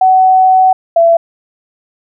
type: tone pair in turn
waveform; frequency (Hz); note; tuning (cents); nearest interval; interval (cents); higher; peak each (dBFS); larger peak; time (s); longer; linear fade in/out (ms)
sine; 751 / 671.1; F#5 / E5; +26 / +31; major second; 195; first; -4; neither; 0.01-0.73 / 0.96-1.17; first; 5
effects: none